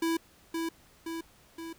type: tone with echo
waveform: square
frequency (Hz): 329.6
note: E4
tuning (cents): 0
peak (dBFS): -27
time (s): 0.02-0.17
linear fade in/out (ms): 5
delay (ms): 520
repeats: 3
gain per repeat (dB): -4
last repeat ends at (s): 1.73
effects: pink hiss -60 dBFS RMS until 1.78 s